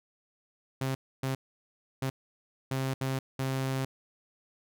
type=tone bursts at uneven times; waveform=sawtooth; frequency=133 Hz; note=C3; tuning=29 cents sharp; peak=-25 dBFS; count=6; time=0.81-0.95 / 1.23-1.35 / 2.02-2.1 / 2.71-2.94 / 3.01-3.19 / 3.39-3.85 s; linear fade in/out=5 ms; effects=none